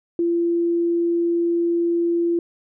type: tone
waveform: sine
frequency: 341.1 Hz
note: F4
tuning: 41 cents flat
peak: -17 dBFS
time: 0.19-2.39 s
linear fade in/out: 2 ms
effects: none